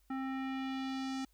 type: tone with low-pass filter sweep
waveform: square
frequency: 265.4 Hz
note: C4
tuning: 25 cents sharp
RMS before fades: -38 dBFS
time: 0.1-1.25 s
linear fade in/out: 5 ms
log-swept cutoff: 1500 to 6500 Hz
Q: 1.5
effects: added 49 Hz sine -67 dBFS peak until 1.33 s + white hiss -75 dBFS RMS until 1.33 s